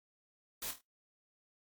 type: noise with echo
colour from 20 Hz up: white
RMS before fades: -40 dBFS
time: 0.62-0.71 s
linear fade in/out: 2 ms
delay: 25 ms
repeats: 4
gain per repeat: -7 dB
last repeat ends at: 0.81 s
effects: noise-tail reverb RT60 0.2 s tail -24 dB re dry + MP3 96 kbps